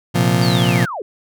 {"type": "chord", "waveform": "35% pulse", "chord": "Bb suspended second", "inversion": "none", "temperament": "just", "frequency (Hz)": [116.54, 131.11, 174.81], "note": ["Bb2", "C3", "F3"], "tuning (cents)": [0, 4, 2], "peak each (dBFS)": [-16, -17, -15], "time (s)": [0.14, 0.86], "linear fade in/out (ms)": 20}
{"type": "linear sweep", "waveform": "sine", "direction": "down", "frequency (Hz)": [4699, 350], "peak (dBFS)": -23, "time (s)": [0.42, 1.02], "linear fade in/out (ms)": 2}
{"effects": []}